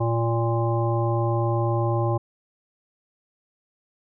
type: harmonic tone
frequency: 116 Hz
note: A#2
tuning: 8 cents flat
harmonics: 1 / 3 / 5 / 7 / 9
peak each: -22 / -27 / -29 / -30 / -32 dBFS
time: 0-2.18 s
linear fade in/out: 10 ms
effects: none